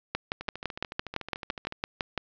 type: two click trains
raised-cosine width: 0.3 ms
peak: -12 / -21 dBFS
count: 13 / 19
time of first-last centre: 0.15-2.177 / 0.41-1.724 s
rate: 5.92 / 13.7 Hz
effects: resampled to 16000 Hz + 9-bit